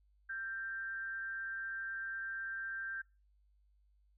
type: tone with amplitude modulation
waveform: sine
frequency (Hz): 1577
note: G6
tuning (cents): +10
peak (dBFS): -36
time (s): 0.29-3.02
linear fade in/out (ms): 10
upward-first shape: sine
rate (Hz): 214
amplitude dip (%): 50
effects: noise-tail reverb RT60 0.3 s tail -26 dB re dry + added 50 Hz sine -67 dBFS peak until 4.17 s